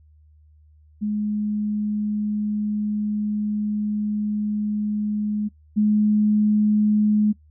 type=tone pair in turn; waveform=sine; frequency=210 / 211 Hz; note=G#3 / G#3; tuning=+19 / +28 cents; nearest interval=unison; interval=9 cents; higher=second; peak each=-21 / -15 dBFS; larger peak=second; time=1.01-5.49 / 5.76-7.33 s; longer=first; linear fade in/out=20 ms; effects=noise-tail reverb RT60 0.1 s tail -22 dB re dry + added 76 Hz sine -50 dBFS peak until 7.5 s